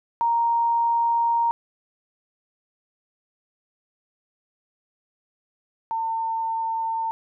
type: tone pair in turn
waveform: sine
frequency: 932.3 / 902.6 Hz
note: A#5 / A5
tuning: 0 / +44 cents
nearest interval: minor second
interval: 56 cents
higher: first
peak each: -18 / -23 dBFS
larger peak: first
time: 0.21-1.51 / 5.91-7.11 s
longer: first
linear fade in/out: 0 ms
effects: none